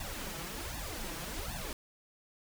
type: noise with flanger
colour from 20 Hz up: pink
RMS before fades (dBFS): -40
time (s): 0-1.73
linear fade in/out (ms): 2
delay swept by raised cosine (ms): 1.1 to 6.1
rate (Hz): 1.3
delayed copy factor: +0.95
effects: none